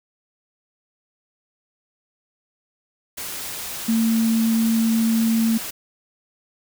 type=tone in noise; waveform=sine; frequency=226 Hz; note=A3; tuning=47 cents sharp; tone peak=-16 dBFS; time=3.88-5.58 s; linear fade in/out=10 ms; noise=white; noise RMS=-31 dBFS; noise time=3.17-5.71 s; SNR=+12 dB; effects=none